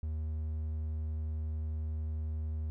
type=tone; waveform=triangle; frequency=77.78 Hz; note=D#2; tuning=in tune; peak=-31 dBFS; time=0.03-2.7 s; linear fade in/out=0 ms; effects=none